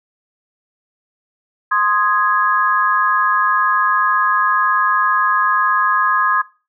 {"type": "chord", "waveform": "sine", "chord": "Ab major", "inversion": "first", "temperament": "equal", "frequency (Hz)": [1046.5, 1244.5, 1661.2], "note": ["C6", "Eb6", "Ab6"], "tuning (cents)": [0, 0, 0], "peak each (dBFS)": -17, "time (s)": [1.71, 6.42], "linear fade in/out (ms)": 10, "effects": ["noise-tail reverb RT60 0.3 s tail -18 dB re dry"]}